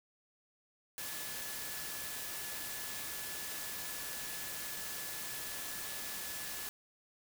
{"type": "tone in noise", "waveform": "sine", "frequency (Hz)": 1718, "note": "A6", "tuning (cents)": -42, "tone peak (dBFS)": -51, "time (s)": [0.98, 6.69], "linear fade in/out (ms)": 0, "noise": "white", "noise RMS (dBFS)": -42, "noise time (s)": [0.98, 6.69], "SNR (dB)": -12, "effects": []}